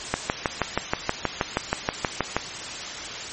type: click train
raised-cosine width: 0.5 ms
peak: -5 dBFS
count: 15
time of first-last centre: 0.14-2.366 s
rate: 6.29 Hz
effects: white hiss -33 dBFS RMS until 3.32 s + MP3 32 kbps